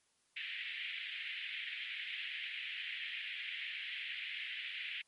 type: band-pass noise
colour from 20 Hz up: pink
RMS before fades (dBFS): -43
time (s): 0.36-5.02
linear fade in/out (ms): 10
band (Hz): 1900 to 3300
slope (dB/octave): 48
effects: white hiss -75 dBFS RMS until 5.07 s + MP3 48 kbps